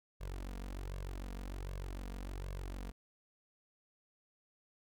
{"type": "tone with flanger", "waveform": "sawtooth", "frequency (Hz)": 46.61, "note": "F#1", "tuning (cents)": 13, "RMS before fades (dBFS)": -43, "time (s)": [0.2, 2.92], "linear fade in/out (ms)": 20, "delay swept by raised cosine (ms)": [1.8, 4.3], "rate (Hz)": 1.3, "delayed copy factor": 0.75, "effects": []}